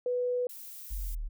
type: tone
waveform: sine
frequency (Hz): 493.9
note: B4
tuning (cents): 0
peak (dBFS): -27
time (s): 0.06-0.47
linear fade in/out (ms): 2
type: noise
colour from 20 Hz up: violet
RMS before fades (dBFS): -45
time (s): 0.49-1.15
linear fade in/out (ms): 5
type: linear sweep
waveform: sine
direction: down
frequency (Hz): 49 to 34.65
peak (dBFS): -32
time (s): 0.9-1.29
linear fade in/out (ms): 20
effects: none